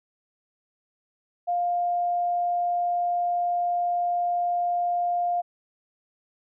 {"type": "tone", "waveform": "sine", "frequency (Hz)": 703, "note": "F5", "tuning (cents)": 11, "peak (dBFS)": -22, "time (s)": [1.47, 5.42], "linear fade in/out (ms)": 20, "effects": []}